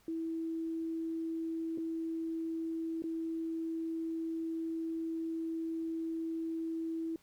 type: tone with dropouts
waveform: sine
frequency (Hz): 326.6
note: E4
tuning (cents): -16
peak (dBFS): -34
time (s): 0.08-7.16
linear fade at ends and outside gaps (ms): 2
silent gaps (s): 1.776-1.782 / 3.022-3.039
effects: pink hiss -67 dBFS RMS until 7.22 s